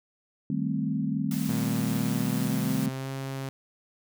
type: chord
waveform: sine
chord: A half-diminished seventh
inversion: second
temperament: equal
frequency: 155.56 / 196 / 220 / 261.6 Hz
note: Eb3 / G3 / A3 / C4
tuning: 0 / 0 / 0 / 0 cents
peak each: -31 dBFS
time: 0.5-2.89 s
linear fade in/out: 2 ms
type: noise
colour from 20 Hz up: white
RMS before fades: -40 dBFS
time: 1.31-2.86 s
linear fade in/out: 2 ms
type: tone with pitch glide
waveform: sawtooth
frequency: 118.8 to 134.9 Hz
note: A#2 to C#3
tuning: +33 to -47 cents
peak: -28 dBFS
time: 1.49-3.49 s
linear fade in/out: 0 ms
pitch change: +220 cents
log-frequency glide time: 1.95-3.1 s
effects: none